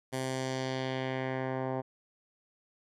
10% pulse tone with low-pass filter sweep, 130.9 Hz, C3, 1 cent sharp, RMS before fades -34 dBFS, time 0.12-1.82 s, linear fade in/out 20 ms, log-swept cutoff 11000 to 940 Hz, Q 1.4, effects none

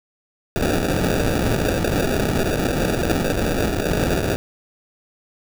white noise with sample-and-hold, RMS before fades -20 dBFS, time 0.56-4.36 s, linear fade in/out 0 ms, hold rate 1050 Hz, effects none

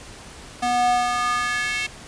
square tone with high-pass filter sweep, 243.7 Hz, B3, 23 cents flat, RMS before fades -22 dBFS, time 0.62-1.87 s, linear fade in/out 10 ms, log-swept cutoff 520 to 2400 Hz, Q 3.4, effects pink hiss -41 dBFS RMS until 2.07 s + resampled to 22050 Hz

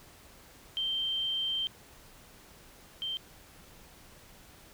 sine tone pair in turn, 3136 / 3136 Hz, G7 / G7, 0 / 0 cents, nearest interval unison, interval 0 cents, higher neither, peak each -29 / -32 dBFS, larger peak first, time 0.77-1.67 / 3.02-3.17 s, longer first, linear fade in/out 0 ms, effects pink hiss -55 dBFS RMS until 4.73 s

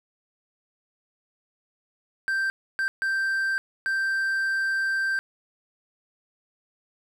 triangle tone bursts at uneven times, 1568 Hz, G6, in tune, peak -21 dBFS, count 4, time 2.28-2.5 / 2.79-2.88 / 3.02-3.58 / 3.86-5.19 s, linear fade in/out 0 ms, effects none

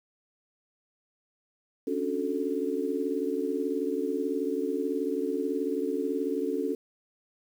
sine chord, D major seventh, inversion third, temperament just, 275.3 / 293.7 / 367.1 / 440.5 Hz, C#4 / D4 / F#4 / A4, -12 / 0 / -14 / +2 cents, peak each -32 / -34 / -33 / -31 dBFS, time 1.87-6.75 s, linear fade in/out 5 ms, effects 9-bit

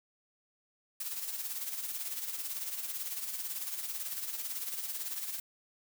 blue noise with tremolo, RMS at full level -36 dBFS, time 1-5.4 s, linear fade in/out 5 ms, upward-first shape sine, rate 18 Hz, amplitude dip 55%, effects none

